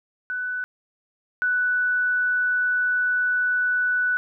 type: tone pair in turn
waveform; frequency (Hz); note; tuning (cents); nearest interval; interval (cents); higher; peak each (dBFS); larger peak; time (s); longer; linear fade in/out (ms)
sine; 1493 / 1485.5; F#6 / F#6; +15 / +6; unison; 9; first; -25 / -19; second; 0.3-0.64 / 1.42-4.17; second; 0
effects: none